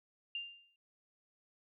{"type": "tone with exponential decay", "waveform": "sine", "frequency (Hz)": 2794, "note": "F7", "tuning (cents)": 0, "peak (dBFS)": -35, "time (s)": [0.35, 0.76], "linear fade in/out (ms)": 2, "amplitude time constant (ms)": 88, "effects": []}